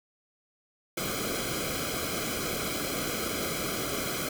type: noise with comb filter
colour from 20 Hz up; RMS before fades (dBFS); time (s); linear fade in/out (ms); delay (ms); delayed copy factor
pink; -32; 0.97-4.29; 5; 1.1; -0.85
effects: none